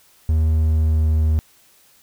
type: tone with pitch glide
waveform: triangle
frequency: 78.9 to 78.17 Hz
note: D#2 to D#2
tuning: +25 to +9 cents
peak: -12 dBFS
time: 0.29-1.39 s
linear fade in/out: 0 ms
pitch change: -16 cents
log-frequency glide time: 0.55-1.11 s
effects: white hiss -54 dBFS RMS until 2.02 s